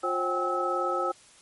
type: tone cluster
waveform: sine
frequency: 354.9 / 534 / 767 / 805 / 1297 Hz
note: F4 / C5 / G5 / G5 / E6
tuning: +28 / +35 / -38 / +46 / -28 cents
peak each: -32 / -31 / -35 / -35 / -28 dBFS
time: 0.03-1.12 s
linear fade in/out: 10 ms
effects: white hiss -55 dBFS RMS until 1.41 s + MP3 48 kbps

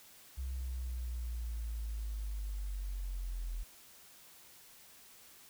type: linear sweep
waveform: triangle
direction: down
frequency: 65.7 to 41.47 Hz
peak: -32 dBFS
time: 0.37-3.64 s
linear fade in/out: 20 ms
effects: tanh soft clip ceiling -34 dBFS + white hiss -58 dBFS RMS until 5.49 s

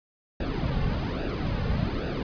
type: noise with flanger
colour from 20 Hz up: brown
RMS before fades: -28 dBFS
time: 0.4-2.23 s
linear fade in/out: 5 ms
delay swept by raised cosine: 0.93 to 3.13 ms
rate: 1.2 Hz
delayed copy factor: -0.7
effects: resampled to 11025 Hz

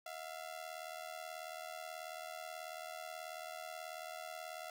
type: ring-modulated tone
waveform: sawtooth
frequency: 681 Hz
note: F5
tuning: 44 cents flat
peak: -38 dBFS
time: 0.06-4.7 s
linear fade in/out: 2 ms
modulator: 39.2 Hz
effects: none

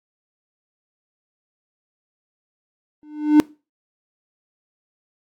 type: tone with exponential growth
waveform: triangle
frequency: 300.7 Hz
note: D4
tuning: 41 cents sharp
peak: -3 dBFS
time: 3.03-3.4 s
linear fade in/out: 0 ms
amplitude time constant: 80 ms
effects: noise-tail reverb RT60 0.3 s tail -22 dB re dry + AAC 64 kbps

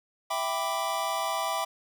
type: chord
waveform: square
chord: E minor seventh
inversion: none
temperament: equal with one note detuned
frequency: 659.3 / 784 / 992.3 / 1174.7 Hz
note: E5 / G5 / B5 / D6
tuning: 0 / 0 / +8 / 0 cents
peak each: -34 dBFS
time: 0.3-1.65 s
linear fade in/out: 10 ms
effects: none

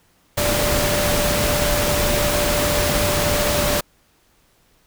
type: tone in noise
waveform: sine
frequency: 588 Hz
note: D5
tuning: 2 cents sharp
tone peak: -22 dBFS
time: 0.37-3.81 s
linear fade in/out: 10 ms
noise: pink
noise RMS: -20 dBFS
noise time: 0.37-3.81 s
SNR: -5 dB
effects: pink hiss -59 dBFS RMS until 4.86 s

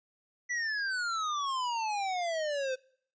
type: exponential sweep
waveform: square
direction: down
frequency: 1984 to 508 Hz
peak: -31 dBFS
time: 0.49-2.76 s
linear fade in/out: 20 ms
effects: noise-tail reverb RT60 0.6 s tail -25 dB re dry + resampled to 16000 Hz

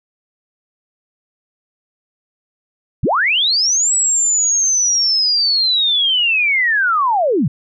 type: linear two-way sweep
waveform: sine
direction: up then down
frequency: 53 to 7880 to 110.7 Hz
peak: -12 dBFS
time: 3.03-7.48 s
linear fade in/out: 5 ms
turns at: 3.94 s
effects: none

